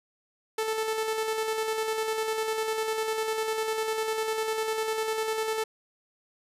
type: tone with tremolo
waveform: sawtooth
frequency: 440 Hz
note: A4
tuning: in tune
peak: -22 dBFS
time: 0.58-5.64 s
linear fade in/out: 5 ms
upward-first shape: square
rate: 10 Hz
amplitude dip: 35%
effects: resampled to 32000 Hz